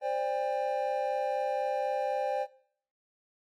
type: chord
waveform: triangle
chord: C suspended second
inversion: none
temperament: equal with one note detuned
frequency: 523.3 / 587.3 / 801.9 Hz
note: C5 / D5 / G5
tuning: 0 / 0 / +39 cents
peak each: -31 dBFS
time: 0.01-2.47 s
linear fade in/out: 50 ms
effects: noise-tail reverb RT60 0.6 s tail -20 dB re dry + AAC 64 kbps